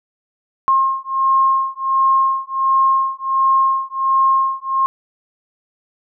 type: beating tone pair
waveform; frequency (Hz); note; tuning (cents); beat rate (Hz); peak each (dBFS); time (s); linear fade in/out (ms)
sine; 1069 / 1070.4; C6 / C6; +37 / +39; 1.4; -16; 0.68-4.86; 0
effects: none